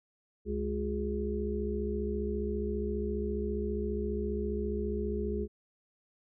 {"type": "harmonic tone with a mistuned harmonic", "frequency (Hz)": 69.3, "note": "C#2", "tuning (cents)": 0, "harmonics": [1, 3, 5, 6], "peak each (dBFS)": [-35, -36, -38, -35], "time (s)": [0.45, 5.48], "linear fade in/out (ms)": 50, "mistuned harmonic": 5, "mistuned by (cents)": 71, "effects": []}